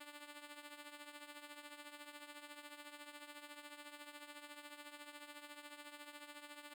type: tone with tremolo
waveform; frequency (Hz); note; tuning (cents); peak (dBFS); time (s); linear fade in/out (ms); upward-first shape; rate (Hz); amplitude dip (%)
5% pulse; 293.7; D4; 0; -38; 0-6.74; 10; triangle; 14; 75
effects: none